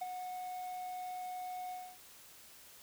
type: tone with ADSR envelope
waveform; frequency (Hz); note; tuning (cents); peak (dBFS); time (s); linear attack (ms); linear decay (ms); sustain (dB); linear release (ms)
triangle; 732; F#5; -19; -32; 0.01-1.98; 9; 22; -6; 270
effects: white hiss -57 dBFS RMS until 2.82 s